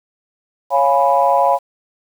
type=chord; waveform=sine; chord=C# dominant seventh; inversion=none; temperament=equal; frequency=554.4 / 698.5 / 830.6 / 987.8 Hz; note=C#5 / E#5 / G#5 / B5; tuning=0 / 0 / 0 / 0 cents; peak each=-16 dBFS; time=0.7-1.59 s; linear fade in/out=50 ms; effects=tanh soft clip ceiling 0 dBFS + 7-bit